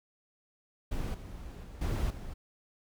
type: noise with level steps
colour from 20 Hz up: brown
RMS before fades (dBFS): -34 / -44 / -46 / -31 / -42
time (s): 0.91-2.34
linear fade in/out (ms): 10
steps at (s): 1.14 / 1.63 / 1.81 / 2.1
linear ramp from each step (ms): 5
effects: none